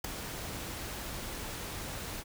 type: noise with ADSR envelope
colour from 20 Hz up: pink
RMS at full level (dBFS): -31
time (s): 0.04-2.24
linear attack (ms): 5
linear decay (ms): 8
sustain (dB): -9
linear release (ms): 40
effects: none